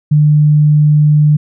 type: tone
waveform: sine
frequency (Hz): 150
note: D3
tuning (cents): +37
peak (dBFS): -5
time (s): 0.11-1.37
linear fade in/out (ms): 10
effects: none